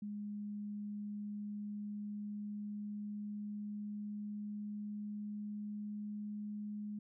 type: tone with pitch glide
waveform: sine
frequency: 206.9 to 208.8 Hz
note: G#3 to G#3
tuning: -6 to +10 cents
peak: -40 dBFS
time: 0.02-6.99 s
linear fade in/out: 5 ms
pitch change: +16 cents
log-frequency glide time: 0.79-6.36 s
effects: none